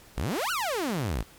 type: exponential two-way sweep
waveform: sawtooth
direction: up then down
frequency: 46.69 to 1535 to 46.69 Hz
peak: -23 dBFS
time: 0.17-1.23 s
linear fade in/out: 10 ms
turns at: 0.51 s
effects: pink hiss -53 dBFS RMS until 1.38 s + MP3 96 kbps